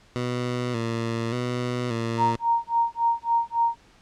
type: tone with vibrato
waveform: 15% pulse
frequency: 119.2 Hz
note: A#2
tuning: 39 cents sharp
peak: -19 dBFS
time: 0.16-2.36 s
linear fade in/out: 0 ms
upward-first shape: square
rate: 0.86 Hz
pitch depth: 59 cents each way
type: tone with tremolo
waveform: sine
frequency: 930 Hz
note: A#5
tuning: 4 cents flat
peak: -17 dBFS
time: 2.17-3.78 s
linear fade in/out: 50 ms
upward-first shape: sine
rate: 3.6 Hz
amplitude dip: 100%
effects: pink hiss -56 dBFS RMS until 4.01 s + low-pass 6000 Hz 12 dB/octave